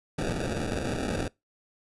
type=noise with sample-and-hold; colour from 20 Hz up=violet; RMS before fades=-30 dBFS; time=0.18-1.28 s; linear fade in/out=5 ms; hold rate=1050 Hz; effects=noise-tail reverb RT60 0.2 s tail -23 dB re dry + resampled to 24000 Hz